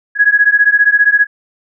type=beating tone pair; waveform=sine; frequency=1661.2 / 1676.2 Hz; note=G#6 / G#6; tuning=0 / +16 cents; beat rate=15 Hz; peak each=-10 dBFS; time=0.15-1.27 s; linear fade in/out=50 ms; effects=none